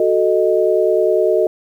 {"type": "chord", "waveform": "sine", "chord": "D# diminished", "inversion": "first", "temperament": "equal", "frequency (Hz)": [370, 440, 622.3], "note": ["F#4", "A4", "D#5"], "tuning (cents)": [0, 0, 0], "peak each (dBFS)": -16, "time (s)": [0, 1.47], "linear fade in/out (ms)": 2, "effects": ["8-bit"]}